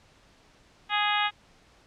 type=harmonic tone; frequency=415.3 Hz; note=G#4; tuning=in tune; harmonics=2 / 3 / 4 / 5 / 6 / 7 / 8 / 9; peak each=-28 / -30 / -31 / -32 / -33 / -33 / -34 / -35 dBFS; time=0.89-1.31 s; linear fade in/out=50 ms; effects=pink hiss -59 dBFS RMS until 1.86 s + low-pass 6000 Hz 12 dB/octave